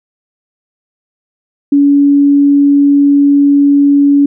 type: tone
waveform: sine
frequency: 283.7 Hz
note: C#4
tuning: 40 cents sharp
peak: -4 dBFS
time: 1.72-4.26 s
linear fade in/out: 5 ms
effects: none